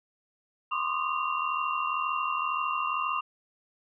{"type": "tone cluster", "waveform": "sine", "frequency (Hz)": [1025, 1067, 1153, 1226, 2765], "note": ["C6", "C6", "D6", "D#6", "F7"], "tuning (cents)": [-36, 34, -32, -26, -18], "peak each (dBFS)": [-35, -33, -35, -31, -35], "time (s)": [0.71, 3.21], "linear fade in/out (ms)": 10, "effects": []}